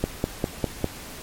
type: click train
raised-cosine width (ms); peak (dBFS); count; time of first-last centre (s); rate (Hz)
2; -8; 5; 0.04-0.843; 4.98
effects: pink hiss -39 dBFS RMS until 1.22 s + MP3 64 kbps